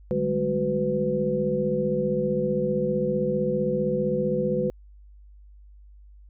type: tone cluster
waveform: sine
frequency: 151.2 / 195.4 / 210.8 / 370.8 / 500 Hz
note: D#3 / G3 / G#3 / F#4 / B4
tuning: -49 / -5 / +26 / +4 / +21 cents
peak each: -31 / -31 / -29 / -29 / -25 dBFS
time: 0.11-4.7 s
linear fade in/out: 0 ms
effects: added 50 Hz sine -46 dBFS peak until 6.29 s